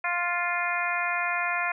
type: harmonic tone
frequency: 350 Hz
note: F4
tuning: 4 cents sharp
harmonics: 2 / 3 / 4 / 5 / 6 / 7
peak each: -32 / -32 / -32 / -32 / -32 / -32 dBFS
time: 0.04-1.72 s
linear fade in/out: 5 ms
effects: none